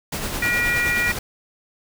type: noise with tremolo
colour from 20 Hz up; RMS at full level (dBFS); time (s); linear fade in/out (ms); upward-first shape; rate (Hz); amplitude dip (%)
pink; -26; 0.12-1.19; 5; sine; 9.5; 35
type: harmonic tone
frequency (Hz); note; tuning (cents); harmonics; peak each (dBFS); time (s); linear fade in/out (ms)
479.1; A#4; +47; 3 / 4 / 5; -27 / -21 / -23; 0.42-1.12; 5
effects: none